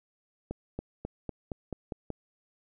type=accelerating click train; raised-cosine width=2 ms; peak=-21 dBFS; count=8; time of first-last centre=0.51-2.103 s; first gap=280 ms; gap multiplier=0.93; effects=none